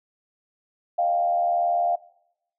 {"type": "tone with frequency modulation", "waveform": "sine", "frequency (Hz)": 698.5, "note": "F5", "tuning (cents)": 0, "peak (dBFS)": -19, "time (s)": [0.98, 1.96], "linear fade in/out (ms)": 10, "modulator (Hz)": 81.6, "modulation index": 0.61, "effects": ["noise-tail reverb RT60 0.8 s tail -22 dB re dry"]}